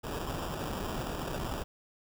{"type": "noise with sample-and-hold", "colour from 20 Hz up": "pink", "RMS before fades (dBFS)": -36, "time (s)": [0.03, 1.64], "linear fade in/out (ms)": 20, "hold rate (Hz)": 2100, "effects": []}